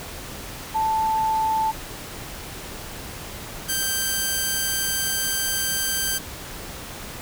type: tone pair in turn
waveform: sine / 5% pulse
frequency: 880 / 1568 Hz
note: A5 / G6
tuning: 0 / 0 cents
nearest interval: minor seventh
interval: 1000 cents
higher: second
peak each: -19 / -11 dBFS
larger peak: second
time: 0.74-1.72 / 3.68-6.19 s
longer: second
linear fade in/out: 20 ms
effects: pink hiss -36 dBFS RMS until 7.21 s